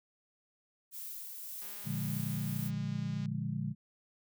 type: noise with tremolo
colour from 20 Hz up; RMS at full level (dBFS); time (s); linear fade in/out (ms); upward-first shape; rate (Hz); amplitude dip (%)
violet; -43; 0.91-2.71; 50; sine; 1.8; 25
type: click train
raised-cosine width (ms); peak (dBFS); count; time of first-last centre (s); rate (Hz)
0.2; -37; 335; 1.62-3.257; 204
type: chord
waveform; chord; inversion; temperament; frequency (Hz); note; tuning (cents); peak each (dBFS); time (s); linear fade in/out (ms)
sine; Bb dominant seventh; none; equal; 116.54 / 146.83 / 174.61 / 207.7; Bb2 / D3 / F3 / Ab3; 0 / 0 / 0 / 0; -39 / -37 / -40 / -39; 1.84-3.75; 50
effects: none